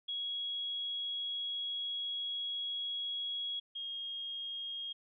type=tone pair in turn; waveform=sine; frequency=3322 / 3254 Hz; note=G#7 / G#7; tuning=0 / -36 cents; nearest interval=unison; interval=36 cents; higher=first; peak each=-35 / -38 dBFS; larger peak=first; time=0.08-3.6 / 3.75-4.93 s; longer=first; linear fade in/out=10 ms; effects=none